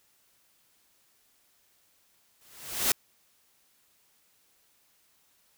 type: noise with exponential growth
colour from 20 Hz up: white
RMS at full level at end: -22 dBFS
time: 2.41-2.92 s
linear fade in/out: 2 ms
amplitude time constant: 110 ms
effects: white hiss -67 dBFS RMS until 5.57 s